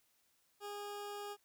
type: tone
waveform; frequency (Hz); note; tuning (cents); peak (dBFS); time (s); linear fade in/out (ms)
20% pulse; 410; G#4; -22; -38; 0.6-1.37; 50
effects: white hiss -75 dBFS RMS until 1.44 s